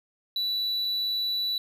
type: tone pair in turn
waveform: triangle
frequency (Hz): 3951 / 3951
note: B7 / B7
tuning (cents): 0 / 0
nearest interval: unison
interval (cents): 0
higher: neither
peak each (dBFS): -24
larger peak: neither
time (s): 0.36-0.85 / 0.85-1.58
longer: second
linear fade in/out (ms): 2
effects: none